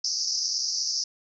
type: band-pass noise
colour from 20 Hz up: pink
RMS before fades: -28 dBFS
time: 0.04-1.04 s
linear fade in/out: 5 ms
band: 4800 to 6000 Hz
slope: 96 dB/octave
effects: none